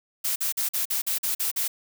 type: noise bursts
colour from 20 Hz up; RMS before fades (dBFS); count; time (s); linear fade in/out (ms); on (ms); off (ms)
blue; -26; 9; 0.24-1.68; 10; 120; 45
effects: none